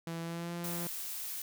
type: tone with pitch glide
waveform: sawtooth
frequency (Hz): 166.3 to 172.07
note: E3 to F3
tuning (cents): +16 to -25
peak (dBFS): -33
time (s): 0.07-0.87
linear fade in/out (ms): 2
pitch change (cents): +59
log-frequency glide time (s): 0.21-0.53
type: noise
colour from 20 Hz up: blue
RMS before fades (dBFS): -40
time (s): 0.64-1.42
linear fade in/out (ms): 2
effects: none